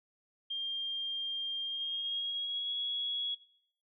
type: tone with pitch glide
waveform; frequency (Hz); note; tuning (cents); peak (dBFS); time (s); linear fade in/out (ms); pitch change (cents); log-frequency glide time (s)
sine; 3200 to 3342; G7 to G#7; +35 to +10; -33; 0.5-3.35; 10; +75; 1.62-2.73
effects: noise-tail reverb RT60 0.6 s tail -17 dB re dry